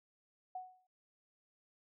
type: tone with exponential decay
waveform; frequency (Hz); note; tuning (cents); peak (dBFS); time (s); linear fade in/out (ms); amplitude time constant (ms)
sine; 740; F#5; 0; -38; 0.55-0.87; 5; 68
effects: none